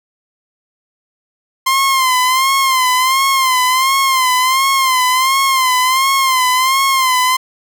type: tone with vibrato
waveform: sawtooth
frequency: 1046.5 Hz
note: C6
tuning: in tune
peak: -7 dBFS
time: 1.66-7.37 s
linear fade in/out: 10 ms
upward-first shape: sine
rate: 1.4 Hz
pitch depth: 69 cents each way
effects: none